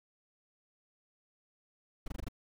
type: noise bursts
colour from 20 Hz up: brown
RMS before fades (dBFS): -37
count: 6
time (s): 2.06-2.285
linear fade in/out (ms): 5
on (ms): 20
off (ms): 21
effects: none